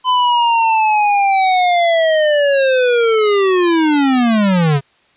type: linear sweep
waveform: square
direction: down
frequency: 1017 to 134.3 Hz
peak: -11 dBFS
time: 0.04-4.81 s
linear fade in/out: 50 ms
effects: white hiss -54 dBFS RMS until 5.16 s + resampled to 8000 Hz